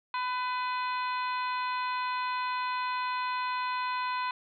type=harmonic tone with a mistuned harmonic; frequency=501 Hz; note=B4; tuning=25 cents sharp; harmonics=2 / 3 / 4 / 5 / 6 / 7 / 8; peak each=-30 / -39 / -43 / -40 / -50 / -47 / -45 dBFS; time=0.14-4.31 s; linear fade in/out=2 ms; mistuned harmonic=8; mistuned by=+52 cents; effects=none